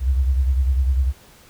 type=beating tone pair; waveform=sine; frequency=65.41 / 75.41 Hz; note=C2 / D2; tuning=0 / +46 cents; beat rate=10 Hz; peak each=-15 / -24 dBFS; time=0-1.13 s; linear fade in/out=50 ms; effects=tanh soft clip ceiling -9 dBFS + pink hiss -49 dBFS RMS until 1.49 s